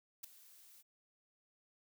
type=noise with ADSR envelope; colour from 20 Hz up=blue; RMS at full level=-42 dBFS; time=0.23-0.83 s; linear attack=13 ms; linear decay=4 ms; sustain=-19 dB; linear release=27 ms; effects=none